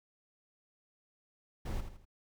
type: noise with echo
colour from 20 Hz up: brown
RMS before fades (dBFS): -36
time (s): 1.65-1.81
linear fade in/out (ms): 10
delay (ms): 81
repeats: 3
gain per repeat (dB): -8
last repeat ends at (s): 2.053
effects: none

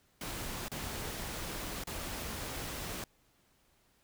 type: noise with dropouts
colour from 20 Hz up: pink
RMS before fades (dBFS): -40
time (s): 0.21-3.04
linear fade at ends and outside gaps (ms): 2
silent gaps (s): 0.683-0.716 / 1.838-1.871
effects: pink hiss -70 dBFS RMS until 4.03 s

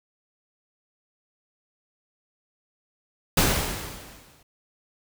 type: noise with exponential decay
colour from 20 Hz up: pink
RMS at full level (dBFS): -18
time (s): 3.37-4.43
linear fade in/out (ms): 5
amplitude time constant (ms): 230
effects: none

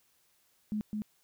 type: tone with echo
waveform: sine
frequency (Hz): 212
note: G#3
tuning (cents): +36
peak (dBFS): -30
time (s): 0.72-0.81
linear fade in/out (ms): 0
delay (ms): 210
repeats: 1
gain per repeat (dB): -2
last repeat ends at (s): 1.02
effects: white hiss -70 dBFS RMS until 1.23 s

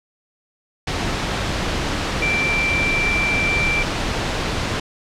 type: tone in noise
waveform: sine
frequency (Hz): 2349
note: D7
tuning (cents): 0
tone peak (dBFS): -18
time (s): 2.22-3.83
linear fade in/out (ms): 5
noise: pink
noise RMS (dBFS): -22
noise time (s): 0.87-4.8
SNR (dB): +1
effects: low-pass 5000 Hz 12 dB/octave

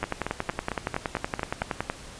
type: two click trains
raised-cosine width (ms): 0.5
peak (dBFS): -11 / -13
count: 21 / 8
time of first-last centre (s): 0.03-1.899 / 0.04-1.62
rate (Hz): 10.7 / 4.43
effects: pink hiss -44 dBFS RMS until 2.19 s + resampled to 22050 Hz

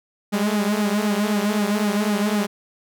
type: tone with flanger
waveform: sawtooth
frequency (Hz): 207.7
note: G#3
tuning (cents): 0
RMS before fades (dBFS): -21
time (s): 0.32-2.47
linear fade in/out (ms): 20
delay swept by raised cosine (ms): 1.8 to 7.3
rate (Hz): 3.9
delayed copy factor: -0.75
effects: none

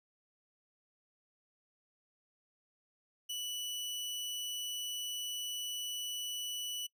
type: tone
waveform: sawtooth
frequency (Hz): 2960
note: F#7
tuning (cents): 0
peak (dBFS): -34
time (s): 3.29-6.87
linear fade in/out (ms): 10
effects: noise-tail reverb RT60 0.1 s tail -23 dB re dry

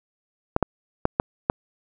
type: clicks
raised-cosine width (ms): 1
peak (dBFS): -4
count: 5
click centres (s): 0.564 / 0.627 / 1.054 / 1.199 / 1.499
effects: none

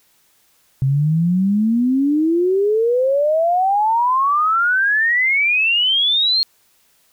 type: exponential sweep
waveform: sine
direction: up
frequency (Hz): 130.81 to 4300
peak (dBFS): -13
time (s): 0.82-6.43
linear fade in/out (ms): 0
effects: white hiss -58 dBFS RMS until 7.12 s

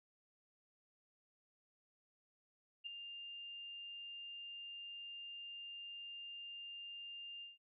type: tone with ADSR envelope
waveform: sine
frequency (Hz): 2801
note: F7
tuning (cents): +4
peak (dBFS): -40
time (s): 2.84-7.58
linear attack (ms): 26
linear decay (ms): 6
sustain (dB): -7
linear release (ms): 160
effects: none

